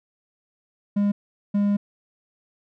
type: tone bursts at uneven times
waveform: triangle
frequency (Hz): 203.3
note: G#3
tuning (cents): -37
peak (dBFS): -16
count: 2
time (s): 0.96-1.12 / 1.54-1.77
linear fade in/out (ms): 10
effects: none